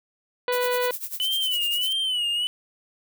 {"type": "harmonic tone", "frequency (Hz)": 493.9, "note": "B4", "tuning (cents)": 0, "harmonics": [1, 2, 3, 4, 5, 6, 7, 8, 9], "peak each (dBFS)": [-23, -29, -33, -35, -37, -39, -40, -41, -42], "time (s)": [0.48, 0.91], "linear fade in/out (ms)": 2}
{"type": "noise with tremolo", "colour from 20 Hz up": "violet", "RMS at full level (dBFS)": -30, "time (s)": [0.52, 1.93], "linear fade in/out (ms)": 5, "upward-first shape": "sine", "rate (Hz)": 10, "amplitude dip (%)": 85}
{"type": "tone with vibrato", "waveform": "triangle", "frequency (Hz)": 2987, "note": "F#7", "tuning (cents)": 16, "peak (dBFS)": -21, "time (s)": [1.2, 2.47], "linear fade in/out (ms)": 0, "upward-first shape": "sine", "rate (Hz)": 1.6, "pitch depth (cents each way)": 100}
{"effects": []}